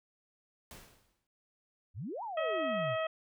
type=noise with exponential decay; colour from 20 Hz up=pink; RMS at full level=-47 dBFS; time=0.71-1.27 s; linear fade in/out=1 ms; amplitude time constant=120 ms
type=exponential two-way sweep; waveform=sine; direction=up then down; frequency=76.5 to 987.8 to 107.1 Hz; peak=-37 dBFS; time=1.94-2.97 s; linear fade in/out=50 ms; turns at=2.23 s
type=harmonic tone; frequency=640 Hz; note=D#5; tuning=49 cents sharp; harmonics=1 / 2 / 3 / 4 / 5; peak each=-32 / -38 / -42 / -44 / -46 dBFS; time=2.37-3.07 s; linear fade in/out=5 ms
effects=none